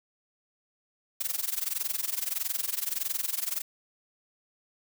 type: noise with amplitude modulation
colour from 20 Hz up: blue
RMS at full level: -28 dBFS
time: 1.2-3.62 s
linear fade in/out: 10 ms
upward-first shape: sine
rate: 21.6 Hz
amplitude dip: 90%
effects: none